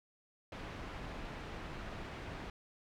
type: low-pass noise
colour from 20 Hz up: pink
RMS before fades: -45 dBFS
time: 0.52-2.5 s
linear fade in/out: 2 ms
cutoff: 2700 Hz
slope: 12 dB/octave
effects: none